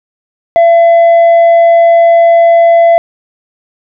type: tone with tanh clipping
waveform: sine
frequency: 675 Hz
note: E5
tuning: 41 cents sharp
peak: -3 dBFS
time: 0.56-2.98 s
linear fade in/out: 0 ms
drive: 3 dB
effects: none